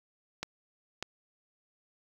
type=clicks; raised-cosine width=0.2 ms; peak=-17 dBFS; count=2; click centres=0.43 / 1.026 s; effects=8-bit